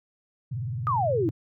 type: tone with vibrato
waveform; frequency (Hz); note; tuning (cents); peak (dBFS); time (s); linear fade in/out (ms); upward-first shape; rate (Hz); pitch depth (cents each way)
sine; 120; B2; -49; -28; 0.51-1.31; 10; sine; 19; 280
type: exponential sweep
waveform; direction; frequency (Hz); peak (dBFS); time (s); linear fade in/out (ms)
sine; down; 1269 to 303.5; -22; 0.87-1.29; 0
effects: none